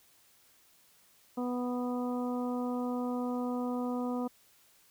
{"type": "harmonic tone", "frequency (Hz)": 246.9, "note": "B3", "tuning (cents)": 0, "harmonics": [1, 2, 3, 4, 5], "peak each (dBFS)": [-32, -38, -42, -44, -46], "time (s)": [1.37, 4.28], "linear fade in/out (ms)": 10, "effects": ["white hiss -64 dBFS RMS until 4.9 s"]}